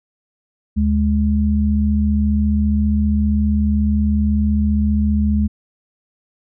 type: tone pair together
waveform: sine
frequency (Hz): 74.84 / 209.5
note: D2 / G#3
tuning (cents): +33 / +15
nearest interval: octave + tritone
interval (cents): 1782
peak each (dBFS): -16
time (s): 0.76-5.48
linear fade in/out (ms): 20
effects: none